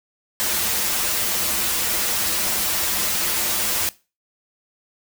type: noise with comb filter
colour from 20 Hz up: white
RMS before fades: -22 dBFS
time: 0.4-3.89 s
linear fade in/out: 0 ms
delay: 7.3 ms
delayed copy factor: -0.9
effects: noise-tail reverb RT60 0.3 s tail -20 dB re dry